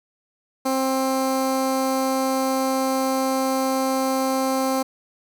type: tone with notch filter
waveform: 15% pulse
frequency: 264.3 Hz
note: C4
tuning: 18 cents sharp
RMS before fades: -22 dBFS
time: 0.65-4.83 s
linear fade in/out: 10 ms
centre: 2800 Hz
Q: 1.6
effects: none